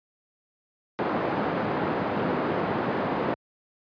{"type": "band-pass noise", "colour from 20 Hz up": "pink", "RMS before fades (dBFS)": -27, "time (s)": [0.99, 3.34], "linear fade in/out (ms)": 0, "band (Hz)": [190, 1200], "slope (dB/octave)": 12, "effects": ["high-pass 80 Hz 12 dB/octave", "resampled to 11025 Hz"]}